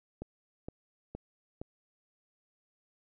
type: click train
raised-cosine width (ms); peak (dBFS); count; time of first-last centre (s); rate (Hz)
2; -26; 4; 0.22-1.615; 2.15
effects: none